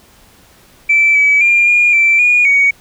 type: tone with pitch steps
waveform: sine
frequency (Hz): 2326 / 2288 / 2397 / 2424 / 2340 / 2442 / 2243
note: D7 / D7 / D7 / D#7 / D7 / D#7 / C#7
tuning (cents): -17 / -46 / +35 / -46 / -7 / -33 / +20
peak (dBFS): -6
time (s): 0.89-2.71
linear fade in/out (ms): 10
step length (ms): 260
effects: tanh soft clip ceiling -2 dBFS + pink hiss -46 dBFS RMS until 2.8 s